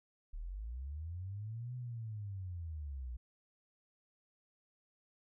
sine linear two-way sweep, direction up then down, 34.65 to 126.1 to 57.9 Hz, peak -40 dBFS, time 0.33-3.17 s, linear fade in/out 10 ms, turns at 1.75 s, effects none

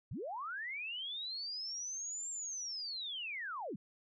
sine linear two-way sweep, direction up then down, 75 to 7459 to 144.1 Hz, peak -39 dBFS, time 0.11-3.76 s, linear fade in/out 5 ms, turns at 2.3 s, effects none

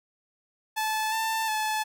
sawtooth tone with pitch steps, 869 / 889 / 864 Hz, A5 / A5 / A5, -22 / +18 / -32 cents, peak -22 dBFS, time 0.76-1.84 s, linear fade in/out 20 ms, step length 360 ms, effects none

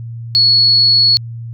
sine tone, 4374 Hz, C#8, 24 cents flat, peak -7 dBFS, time 0.35-1.17 s, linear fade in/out 0 ms, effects added 116 Hz sine -24 dBFS peak until 1.53 s

